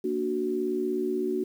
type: chord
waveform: sine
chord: Bb augmented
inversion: none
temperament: equal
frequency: 233.1 / 293.7 / 370 Hz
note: Bb3 / D4 / F#4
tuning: 0 / 0 / 0 cents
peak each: -33 / -32 / -27 dBFS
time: 0.04-1.44 s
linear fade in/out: 5 ms
effects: 9-bit